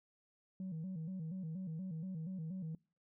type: tone with vibrato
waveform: sine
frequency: 173.3 Hz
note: F3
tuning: 13 cents flat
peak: -38 dBFS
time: 0.6-2.75 s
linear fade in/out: 2 ms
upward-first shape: square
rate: 4.2 Hz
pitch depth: 140 cents each way
effects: noise-tail reverb RT60 0.4 s tail -26 dB re dry + tanh soft clip ceiling -38 dBFS